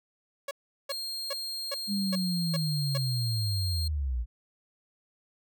sawtooth tone bursts, 558 Hz, C#5, 11 cents sharp, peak -28 dBFS, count 7, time 0.48-2.977 s, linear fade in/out 5 ms, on 31 ms, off 380 ms
40% pulse tone, 4220 Hz, C8, 14 cents sharp, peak -32 dBFS, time 0.9-3.88 s, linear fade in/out 5 ms
sine linear sweep, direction down, 204.2 to 55 Hz, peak -27 dBFS, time 1.87-4.26 s, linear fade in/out 50 ms
effects none

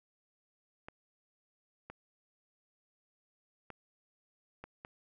clicks, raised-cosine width 0.5 ms, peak -30 dBFS, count 5, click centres 0.885 / 1.9 / 3.703 / 4.64 / 4.849 s, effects none

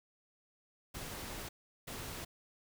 pink noise bursts at uneven times, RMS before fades -44 dBFS, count 2, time 0.94-1.49 / 1.87-2.25 s, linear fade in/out 10 ms, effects none

